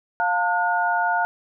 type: tone cluster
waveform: sine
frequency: 704 / 899 / 1444 Hz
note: F5 / A5 / F#6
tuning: +14 / +37 / -43 cents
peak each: -23 dBFS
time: 0.2-1.25 s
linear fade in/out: 0 ms
effects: none